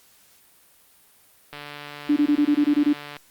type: click train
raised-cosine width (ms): 0.3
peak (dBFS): -21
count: 240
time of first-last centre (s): 1.53-3.167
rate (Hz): 146
type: tone bursts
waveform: sine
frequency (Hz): 293.7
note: D4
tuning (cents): 0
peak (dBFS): -15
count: 9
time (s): 2.09-2.933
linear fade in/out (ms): 10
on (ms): 75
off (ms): 21
effects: white hiss -56 dBFS RMS until 3.3 s + Opus 48 kbps

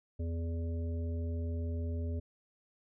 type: harmonic tone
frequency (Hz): 83.4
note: E2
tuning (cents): +21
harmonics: 1 / 3 / 5 / 7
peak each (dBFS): -33 / -43 / -47 / -50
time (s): 0.19-2.2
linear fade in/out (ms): 10
effects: none

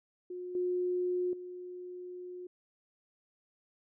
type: tone with level steps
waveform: sine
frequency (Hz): 360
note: F#4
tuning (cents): -47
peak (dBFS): -38 / -29 / -41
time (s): 0.3-2.47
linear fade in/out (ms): 5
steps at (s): 0.55 / 1.33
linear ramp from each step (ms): 2
effects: none

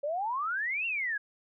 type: exponential two-way sweep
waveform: sine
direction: up then down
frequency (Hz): 554.4 to 2785 to 1617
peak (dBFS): -29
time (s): 0.03-1.18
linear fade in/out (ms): 10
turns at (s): 0.86
effects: none

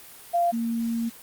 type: tone pair in turn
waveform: sine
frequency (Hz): 692 / 230.9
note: F5 / A#3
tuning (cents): -16 / -16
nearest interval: octave + perfect fifth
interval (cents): 1900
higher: first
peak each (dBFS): -19 / -24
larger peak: first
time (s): 0.33-0.52 / 0.52-1.1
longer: second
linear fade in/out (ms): 20
effects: white hiss -46 dBFS RMS until 1.22 s + Opus 32 kbps

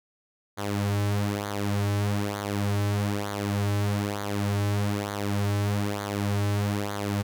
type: tone with flanger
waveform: sawtooth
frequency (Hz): 101.9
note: G#2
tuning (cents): -32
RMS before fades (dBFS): -27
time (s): 0.57-7.23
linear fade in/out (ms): 20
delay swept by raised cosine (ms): 0.37 to 4.27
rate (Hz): 1.1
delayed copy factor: -0.7
effects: none

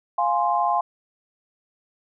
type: chord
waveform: sine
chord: F minor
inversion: none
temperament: equal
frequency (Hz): 698.5 / 830.6 / 1046.5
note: F5 / Ab5 / C6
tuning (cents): 0 / 0 / 0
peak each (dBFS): -23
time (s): 0.18-0.81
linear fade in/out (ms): 5
effects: none

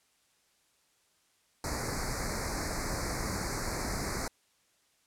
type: band-stop noise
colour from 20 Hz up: pink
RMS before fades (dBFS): -34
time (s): 1.64-4.28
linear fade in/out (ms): 2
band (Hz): 2300 to 4200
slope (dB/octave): 96
effects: white hiss -70 dBFS RMS until 5.06 s + low-pass 10000 Hz 12 dB/octave

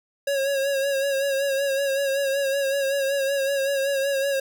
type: tone with vibrato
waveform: square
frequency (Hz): 550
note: C#5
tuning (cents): -14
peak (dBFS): -22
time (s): 0.27-4.4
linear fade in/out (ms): 5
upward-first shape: sine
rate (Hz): 5.3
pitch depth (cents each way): 42
effects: none

